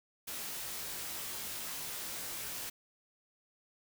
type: noise with comb filter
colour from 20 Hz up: white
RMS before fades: -41 dBFS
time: 0.27-2.7 s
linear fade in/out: 10 ms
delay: 20 ms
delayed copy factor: -0.8
effects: none